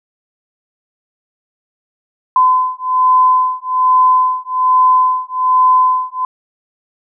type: beating tone pair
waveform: sine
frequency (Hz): 1018 / 1019.2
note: C6 / C6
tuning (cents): -48 / -46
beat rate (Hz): 1.2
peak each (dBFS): -12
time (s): 2.36-6.25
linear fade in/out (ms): 2
effects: none